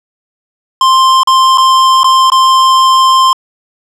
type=tone with dropouts; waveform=square; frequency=1049 Hz; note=C6; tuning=4 cents sharp; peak=-5 dBFS; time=0.81-3.33 s; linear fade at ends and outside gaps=2 ms; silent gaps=1.233-1.273 / 1.575-1.581 / 2.033-2.043 / 2.301-2.319 s; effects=low-pass 7000 Hz 12 dB/octave